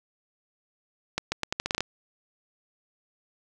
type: accelerating click train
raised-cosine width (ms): 0.2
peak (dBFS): -9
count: 10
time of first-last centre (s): 1.18-1.806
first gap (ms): 140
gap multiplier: 0.81
effects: none